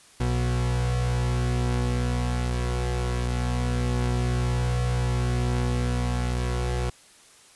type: tone pair together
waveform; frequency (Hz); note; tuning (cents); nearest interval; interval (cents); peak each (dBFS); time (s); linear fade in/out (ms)
40% pulse; 61.18 / 122.1; B1 / B2; -16 / -19; octave; 1197; -25; 0.2-6.9; 5
effects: white hiss -53 dBFS RMS until 7.55 s + resampled to 24000 Hz